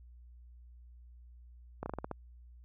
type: slowing click train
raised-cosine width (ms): 1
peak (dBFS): -23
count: 7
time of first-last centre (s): 1.83-2.113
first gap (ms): 30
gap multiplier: 1.18
effects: added 60 Hz sine -52 dBFS peak until 2.64 s